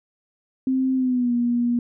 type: tone with pitch glide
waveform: sine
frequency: 261.6 to 239.9 Hz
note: C4 to A#3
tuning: 0 to +50 cents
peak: -18 dBFS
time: 0.67-1.79 s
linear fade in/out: 2 ms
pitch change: -150 cents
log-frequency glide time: 0.95-1.33 s
effects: none